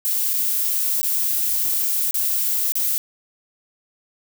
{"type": "noise with dropouts", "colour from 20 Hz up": "violet", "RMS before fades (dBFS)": -21, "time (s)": [0.05, 2.98], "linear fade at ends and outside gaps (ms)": 0, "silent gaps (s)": [[0.333, 0.338], [1.015, 1.03], [2.11, 2.143], [2.721, 2.754]], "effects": []}